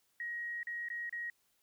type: tone with dropouts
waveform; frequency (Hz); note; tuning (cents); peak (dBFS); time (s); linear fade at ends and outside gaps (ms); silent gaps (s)
sine; 1891; A#6; +24; -37; 0.2-1.3; 2; 0.631-0.67 / 0.886-0.901 / 1.095-1.126
effects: white hiss -75 dBFS RMS until 1.62 s